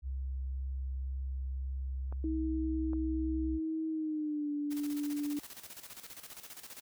sine tone with vibrato, 65.9 Hz, C2, 13 cents sharp, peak -34 dBFS, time 0.02-3.6 s, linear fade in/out 50 ms, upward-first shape triangle, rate 1.9 Hz, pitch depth 10 cents each way
clicks, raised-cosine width 1 ms, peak -33 dBFS, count 2, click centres 2.125 / 2.933 s
sine tone with pitch glide, 318.7 to 292.2 Hz, D#4 to D4, +42 to -9 cents, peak -32 dBFS, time 2.24-5.39 s, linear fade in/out 2 ms, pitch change -151 cents, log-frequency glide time 3.88-4.51 s
white noise with tremolo, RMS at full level -47 dBFS, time 4.7-6.81 s, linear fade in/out 20 ms, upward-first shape square, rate 15 Hz, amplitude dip 65%
effects none

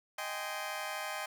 20% pulse chord, Ab major seventh, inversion second, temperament just, 623 / 778.7 / 830.6 / 1038.3 Hz, Eb5 / G5 / Ab5 / C6, +2 / -12 / 0 / -14 cents, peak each -37 / -37 / -39 / -38 dBFS, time 0.18-1.26 s, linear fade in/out 5 ms, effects none

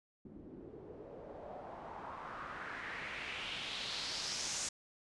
white noise with low-pass filter sweep, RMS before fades -44 dBFS, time 0.25-4.69 s, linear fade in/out 5 ms, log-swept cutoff 260 to 7100 Hz, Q 2.7, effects resampled to 24000 Hz

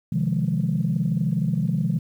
sine chord, F minor seventh, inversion second, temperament equal, 130.81 / 155.56 / 174.61 / 207.7 Hz, C3 / Eb3 / F3 / Ab3, 0 / 0 / 0 / 0 cents, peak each -26 / -24 / -24 / -27 dBFS, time 0.12-1.99 s, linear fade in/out 5 ms, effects tanh soft clip ceiling -12 dBFS + 9-bit

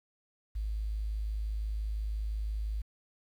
sine tone with quantisation, 52.9 Hz, G#1, 33 cents sharp, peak -31 dBFS, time 0.55-2.82 s, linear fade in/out 10 ms, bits 10, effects none

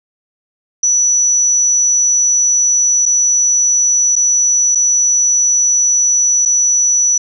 sine tone with dropouts, 5920 Hz, F#8, in tune, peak -9 dBFS, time 0.83-7.18 s, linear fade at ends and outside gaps 5 ms, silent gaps 3.056-3.06 / 4.156-4.162 / 4.75-4.754 / 6.453-6.457 s, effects none

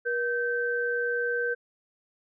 sine tone pair together, 479 / 1550 Hz, A#4 / G6, +47 / -20 cents, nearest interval octave + minor sixth, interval 2033 cents, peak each -28 / -28 dBFS, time 0.05-1.55 s, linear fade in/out 20 ms, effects none

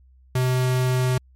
square tone, 127.5 Hz, C3, 44 cents flat, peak -19 dBFS, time 0.35-1.18 s, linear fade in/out 5 ms, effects added 64 Hz sine -50 dBFS peak until 1.35 s + MP3 64 kbps

